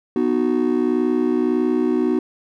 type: chord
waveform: triangle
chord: B major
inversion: none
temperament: just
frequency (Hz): 246.9 / 308.7 / 370.4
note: B3 / D#4 / F#4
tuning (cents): 0 / -14 / +2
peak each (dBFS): -18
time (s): 0.16-2.19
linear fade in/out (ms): 2
effects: tanh soft clip ceiling -8 dBFS